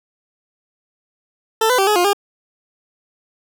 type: tone with pitch steps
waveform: 20% pulse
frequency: 443.8 / 502 / 388.3 / 421.8 / 353.8 / 403.8 Hz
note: A4 / B4 / G4 / G#4 / F4 / G#4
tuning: +15 / +28 / -16 / +27 / +23 / -49 cents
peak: -8 dBFS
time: 1.61-2.132 s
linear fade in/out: 5 ms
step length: 87 ms
effects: none